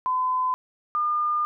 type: tone pair in turn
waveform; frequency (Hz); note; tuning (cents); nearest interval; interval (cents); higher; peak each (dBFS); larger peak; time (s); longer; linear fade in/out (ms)
sine; 1017 / 1209.4; C6 / D#6; -50 / -50; minor third; 300; second; -21; neither; 0.06-0.54 / 0.95-1.45; second; 0
effects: none